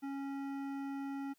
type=tone with hard clipping; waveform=sine; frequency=276 Hz; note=C#4; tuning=7 cents flat; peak=-40 dBFS; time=0.02-1.34 s; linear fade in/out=20 ms; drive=13 dB; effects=white hiss -74 dBFS RMS until 1.38 s